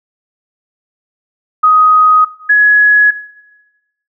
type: tone pair in turn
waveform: sine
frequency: 1253 / 1682.7 Hz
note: D#6 / G#6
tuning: +12 / +22 cents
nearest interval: perfect fourth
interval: 510 cents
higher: second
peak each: -4 dBFS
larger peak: neither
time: 1.63-2.25 / 2.49-3.11 s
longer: neither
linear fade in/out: 10 ms
effects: noise-tail reverb RT60 1.0 s tail -17 dB re dry